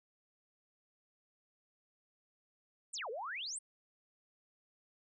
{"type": "exponential two-way sweep", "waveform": "sine", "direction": "down then up", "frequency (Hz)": [9397, 415.3, 9397], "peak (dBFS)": -39, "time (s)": [2.93, 3.59], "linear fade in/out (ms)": 10, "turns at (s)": 3.1, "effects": []}